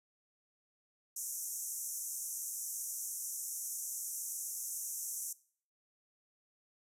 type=band-pass noise; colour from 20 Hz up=pink; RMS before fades=-41 dBFS; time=1.16-5.33 s; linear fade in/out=5 ms; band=5800 to 14000 Hz; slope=96 dB/octave; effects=noise-tail reverb RT60 0.5 s tail -20 dB re dry